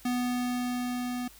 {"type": "tone with level ramp", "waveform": "square", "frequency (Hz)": 246.9, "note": "B3", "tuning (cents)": 0, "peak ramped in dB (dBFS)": [-27, -32], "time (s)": [0.05, 1.28], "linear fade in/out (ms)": 5, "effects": ["added 50 Hz sine -57 dBFS peak until 1.39 s", "white hiss -54 dBFS RMS until 1.39 s"]}